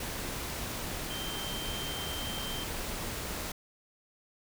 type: tone in noise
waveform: sine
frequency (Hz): 3136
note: G7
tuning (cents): 0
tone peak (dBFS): -39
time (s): 1.1-2.64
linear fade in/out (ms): 5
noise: pink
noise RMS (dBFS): -37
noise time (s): 0-3.52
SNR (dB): -5
effects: none